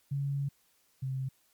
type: tone pair in turn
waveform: sine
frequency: 140 / 132.28 Hz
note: C#3 / C3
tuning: +18 / +19 cents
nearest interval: minor second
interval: 99 cents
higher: first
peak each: -29 / -31 dBFS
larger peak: first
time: 0.11-0.49 / 1.02-1.29 s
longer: first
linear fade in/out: 10 ms
effects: white hiss -69 dBFS RMS until 1.53 s + MP3 96 kbps